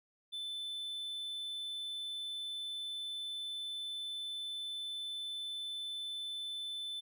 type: tone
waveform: triangle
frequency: 3520 Hz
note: A7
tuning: in tune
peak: -37 dBFS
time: 0.32-7.01 s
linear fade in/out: 20 ms
effects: none